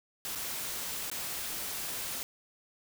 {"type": "noise with dropouts", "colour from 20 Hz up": "white", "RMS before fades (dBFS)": -37, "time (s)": [0.25, 2.23], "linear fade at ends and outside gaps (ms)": 0, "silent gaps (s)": [[0.351, 0.357], [1.1, 1.115]], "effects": []}